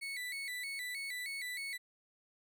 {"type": "tone with vibrato", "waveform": "35% pulse", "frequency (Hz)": 2093, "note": "C7", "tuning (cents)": 0, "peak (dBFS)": -37, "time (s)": [0.01, 1.78], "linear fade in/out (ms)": 20, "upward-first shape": "square", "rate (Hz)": 3.2, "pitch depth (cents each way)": 94, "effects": []}